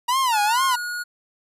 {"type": "tone with vibrato", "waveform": "45% pulse", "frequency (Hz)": 940, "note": "A#5", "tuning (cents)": 14, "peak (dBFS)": -18, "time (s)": [0.08, 0.76], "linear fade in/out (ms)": 10, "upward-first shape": "sine", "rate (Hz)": 2.2, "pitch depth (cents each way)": 230}
{"type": "tone", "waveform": "square", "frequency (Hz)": 1445, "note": "F#6", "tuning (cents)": -41, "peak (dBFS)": -27, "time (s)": [0.32, 1.04], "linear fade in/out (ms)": 20}
{"effects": ["resampled to 32000 Hz"]}